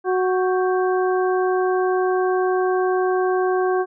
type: harmonic tone with a mistuned harmonic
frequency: 370 Hz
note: F#4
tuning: in tune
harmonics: 1 / 2 / 3 / 4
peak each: -18 / -24 / -28 / -30 dBFS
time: 0.04-3.86 s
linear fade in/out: 50 ms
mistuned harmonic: 4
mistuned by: +100 cents
effects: none